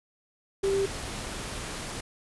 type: tone in noise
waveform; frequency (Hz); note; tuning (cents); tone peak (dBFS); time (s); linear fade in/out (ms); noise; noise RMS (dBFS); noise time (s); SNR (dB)
sine; 392; G4; 0; -23; 0.63-0.86; 10; pink; -36; 0.63-2.01; +10
effects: resampled to 24000 Hz